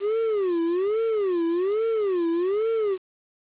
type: tone with vibrato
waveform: triangle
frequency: 388.6 Hz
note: G4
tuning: 15 cents flat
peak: -19 dBFS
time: 0-2.98 s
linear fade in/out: 50 ms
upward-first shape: sine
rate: 1.2 Hz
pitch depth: 270 cents each way
effects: resampled to 8000 Hz + 8-bit